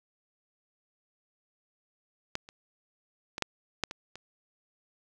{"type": "clicks", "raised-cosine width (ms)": 0.2, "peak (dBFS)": [-14, -30, -18, -10, -10, -21, -26], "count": 7, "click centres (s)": [2.354, 2.489, 3.381, 3.423, 3.837, 3.911, 4.156], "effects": []}